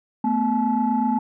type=tone cluster; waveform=sine; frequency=222.1 / 250.2 / 861 Hz; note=A3 / B3 / A5; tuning=+16 / +23 / -38 cents; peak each=-22 dBFS; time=0.24-1.19 s; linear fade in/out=5 ms; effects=tanh soft clip ceiling -11 dBFS